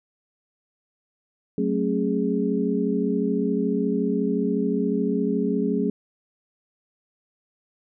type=tone cluster; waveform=sine; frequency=187.2 / 221.3 / 272.5 / 414.1 Hz; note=F#3 / A3 / C#4 / G#4; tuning=+20 / +10 / -29 / -5 cents; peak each=-26 dBFS; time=1.58-5.9 s; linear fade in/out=2 ms; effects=none